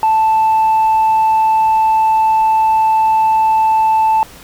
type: tone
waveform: sine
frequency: 880 Hz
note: A5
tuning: in tune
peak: -7 dBFS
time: 0.03-4.23 s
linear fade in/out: 0 ms
effects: tanh soft clip ceiling -7 dBFS + pink hiss -38 dBFS RMS until 4.43 s